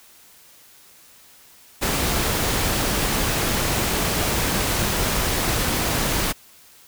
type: noise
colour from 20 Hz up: pink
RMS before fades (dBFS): -22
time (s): 1.81-6.33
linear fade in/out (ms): 20
effects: white hiss -50 dBFS RMS until 6.87 s